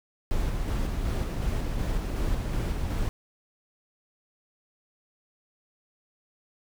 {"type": "noise with tremolo", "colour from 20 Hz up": "brown", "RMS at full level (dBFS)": -27, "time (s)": [0.31, 3.09], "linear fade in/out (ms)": 0, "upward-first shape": "square", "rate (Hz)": 2.7, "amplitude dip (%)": 25, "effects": []}